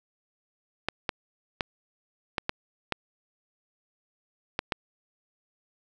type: clicks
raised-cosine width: 0.3 ms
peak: -10 dBFS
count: 8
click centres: 0.886 / 1.092 / 1.608 / 2.382 / 2.494 / 2.923 / 4.591 / 4.722 s
effects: none